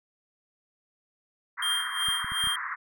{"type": "band-pass noise", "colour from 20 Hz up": "white", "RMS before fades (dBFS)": -34, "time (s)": [1.57, 2.76], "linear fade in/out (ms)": 20, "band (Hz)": [1000, 2000], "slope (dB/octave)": 96}
{"type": "tone with tremolo", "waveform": "square", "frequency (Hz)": 3193, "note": "G7", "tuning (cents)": 31, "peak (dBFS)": -25, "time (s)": [1.62, 2.56], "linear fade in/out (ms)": 5, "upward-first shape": "sine", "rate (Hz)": 2.7, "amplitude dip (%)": 80}
{"type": "clicks", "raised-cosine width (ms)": 5, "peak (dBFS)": -30, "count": 5, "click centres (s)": [2.086, 2.245, 2.32, 2.44, 2.472]}
{"effects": []}